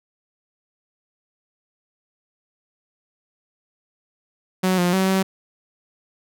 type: tone with pitch steps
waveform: sawtooth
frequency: 185.9 / 177 / 189.6 / 190.7 Hz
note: F#3 / F3 / F#3 / G3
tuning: +8 / +23 / +43 / -47 cents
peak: -13 dBFS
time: 4.63-5.23 s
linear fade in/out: 10 ms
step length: 150 ms
effects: none